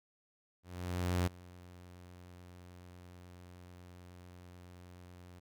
sawtooth tone with ADSR envelope, 89.3 Hz, F2, 39 cents sharp, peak -25 dBFS, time 0.63-5.4 s, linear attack 640 ms, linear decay 9 ms, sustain -23 dB, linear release 16 ms, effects none

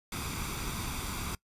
pink noise with comb filter, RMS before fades -36 dBFS, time 0.12-1.35 s, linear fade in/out 2 ms, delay 0.84 ms, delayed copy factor +0.6, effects noise-tail reverb RT60 0.1 s tail -22 dB re dry + resampled to 32000 Hz

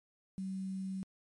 sine tone with quantisation, 190.6 Hz, G3, 48 cents flat, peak -36 dBFS, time 0.38-1.03 s, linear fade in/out 0 ms, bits 10, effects MP3 48 kbps

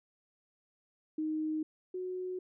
sine tone pair in turn, 311.1 / 367.3 Hz, D#4 / F#4, 0 / -13 cents, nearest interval minor third, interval 287 cents, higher second, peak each -31 / -35 dBFS, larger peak first, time 1.18-1.63 / 1.94-2.39 s, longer neither, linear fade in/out 5 ms, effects none

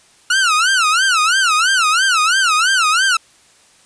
sawtooth tone with vibrato, 1396.9 Hz, F6, in tune, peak -8 dBFS, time 0.3-3.17 s, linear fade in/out 5 ms, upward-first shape sine, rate 3 Hz, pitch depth 220 cents each way, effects white hiss -50 dBFS RMS until 3.85 s + resampled to 22050 Hz

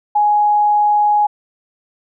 sine tone, 834 Hz, G#5, 7 cents sharp, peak -10 dBFS, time 0.15-1.27 s, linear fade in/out 10 ms, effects none

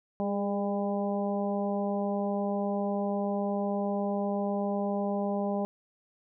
harmonic tone with a mistuned harmonic, 200.9 Hz, G3, 43 cents sharp, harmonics 1 / 2 / 3 / 4 / 5, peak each -30 / -35 / -33 / -36 / -43 dBFS, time 0.2-5.65 s, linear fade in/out 0 ms, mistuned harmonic 2, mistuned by +28 cents, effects none

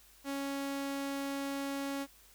sawtooth tone, 277.2 Hz, C#4, in tune, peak -31 dBFS, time 0.24-2.07 s, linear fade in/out 50 ms, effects added 50 Hz sine -66 dBFS peak until 2.34 s + white hiss -61 dBFS RMS until 2.34 s

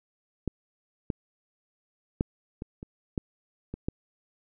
clicks, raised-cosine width 3 ms, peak -15 / -15 / -11 / -22 / -26 / -15 / -22 / -15 dBFS, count 8, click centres 0.477 / 1.102 / 2.209 / 2.621 / 2.829 / 3.178 / 3.74 / 3.885 s, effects none

